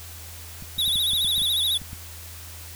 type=clicks; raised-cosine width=5 ms; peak=-26 dBFS; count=10; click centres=0.624 / 0.781 / 0.879 / 0.957 / 1.134 / 1.247 / 1.38 / 1.419 / 1.817 / 1.931 s
type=tone with vibrato; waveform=square; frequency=3615 Hz; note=A7; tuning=46 cents sharp; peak=-21 dBFS; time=0.78-1.78 s; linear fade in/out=10 ms; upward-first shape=sine; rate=14 Hz; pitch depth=120 cents each way
effects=added 83 Hz sine -41 dBFS peak until 2.75 s + white hiss -42 dBFS RMS until 2.75 s